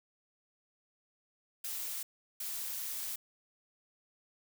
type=noise bursts at uneven times; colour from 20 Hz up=blue; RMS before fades=-39 dBFS; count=2; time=1.64-2.03 / 2.4-3.16 s; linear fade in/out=5 ms; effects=none